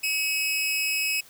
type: tone with amplitude modulation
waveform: sawtooth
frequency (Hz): 2563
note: E7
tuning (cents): -49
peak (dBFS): -18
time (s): 0.03-1.21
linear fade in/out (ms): 10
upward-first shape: sine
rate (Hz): 297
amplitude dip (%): 55
effects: white hiss -52 dBFS RMS until 1.29 s